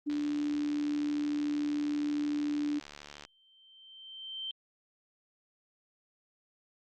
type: tone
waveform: sine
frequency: 293.7 Hz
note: D4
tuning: in tune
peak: -29 dBFS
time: 0.06-2.8 s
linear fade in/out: 20 ms
type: click train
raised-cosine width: 0.2 ms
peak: -28 dBFS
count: 231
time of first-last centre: 0.1-3.251 s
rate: 73 Hz
type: tone with exponential growth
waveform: sine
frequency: 3120 Hz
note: G7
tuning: 9 cents flat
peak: -34 dBFS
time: 3.03-4.51 s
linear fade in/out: 1 ms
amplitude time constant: 320 ms
effects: Opus 24 kbps